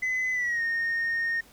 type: tone with pitch glide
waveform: sine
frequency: 2023 to 1844.4 Hz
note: B6 to A#6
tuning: +41 to -19 cents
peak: -23 dBFS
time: 0.02-1.41 s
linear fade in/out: 10 ms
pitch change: -160 cents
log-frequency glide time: 0.32-0.62 s
effects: tanh soft clip ceiling -23 dBFS + pink hiss -55 dBFS RMS until 1.52 s